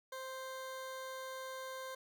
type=tone; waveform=20% pulse; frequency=523.3 Hz; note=C5; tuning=in tune; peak=-38 dBFS; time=0.12-1.95 s; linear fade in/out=5 ms; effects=none